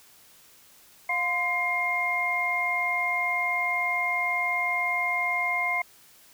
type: tone cluster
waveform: sine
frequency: 706 / 1028 / 2125 Hz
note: F5 / C6 / C7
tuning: +19 / -31 / +26 cents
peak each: -31 / -32 / -25 dBFS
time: 1.09-5.82 s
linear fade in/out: 5 ms
effects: white hiss -55 dBFS RMS until 6.33 s